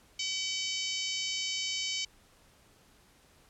harmonic tone, 760 Hz, F#5, 46 cents sharp, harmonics 3 / 4 / 5 / 6 / 7 / 8 / 9 / 10, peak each -39 / -36 / -43 / -39 / -40 / -41 / -44 / -47 dBFS, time 0.19-2.05 s, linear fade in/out 5 ms, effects pink hiss -62 dBFS RMS until 3.49 s + low-pass 12000 Hz 12 dB/octave

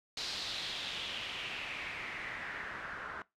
white noise with low-pass filter sweep, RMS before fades -41 dBFS, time 0.17-3.22 s, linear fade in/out 2 ms, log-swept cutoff 4500 to 1400 Hz, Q 3.4, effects noise-tail reverb RT60 0.2 s tail -20 dB re dry

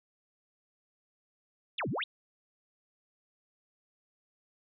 sine exponential two-way sweep, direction down then up, 4013 to 104.6 to 4013 Hz, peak -31 dBFS, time 1.78-2.04 s, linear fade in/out 5 ms, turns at 1.89 s, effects none

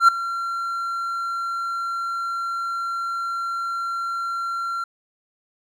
triangle tone with ADSR envelope, 1369 Hz, F6, 35 cents flat, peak -5 dBFS, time 0-4.84 s, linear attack 84 ms, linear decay 4 ms, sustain -17 dB, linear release 4 ms, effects none

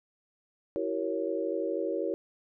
sine chord, E diminished seventh, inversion none, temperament equal with one note detuned, 329.6 / 381.9 / 466.2 / 554.4 Hz, E4 / G4 / Bb4 / Db5, 0 / -45 / 0 / 0 cents, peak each -34 dBFS, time 0.76-2.14 s, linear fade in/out 0 ms, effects none

